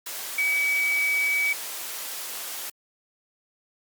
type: tone in noise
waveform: sine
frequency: 2279 Hz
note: C#7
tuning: 47 cents sharp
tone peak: -21 dBFS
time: 0.38-1.53 s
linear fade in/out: 5 ms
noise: white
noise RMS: -34 dBFS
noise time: 0.06-2.7 s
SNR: +10 dB
effects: high-pass 400 Hz 12 dB/octave + Opus 48 kbps